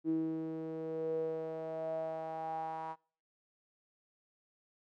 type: tone with band-pass filter sweep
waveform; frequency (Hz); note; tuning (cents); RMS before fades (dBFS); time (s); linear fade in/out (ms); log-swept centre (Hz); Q
sawtooth; 160.4; E3; -47; -38; 0.04-2.96; 50; 320 to 930; 8.7
effects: noise-tail reverb RT60 0.5 s tail -25 dB re dry